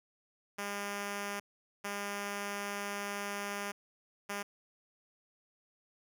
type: tone bursts at uneven times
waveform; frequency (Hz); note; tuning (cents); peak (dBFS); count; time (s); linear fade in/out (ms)
5% pulse; 202.4; G#3; -44; -25; 3; 0.58-1.4 / 1.84-3.72 / 4.29-4.43; 10
effects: none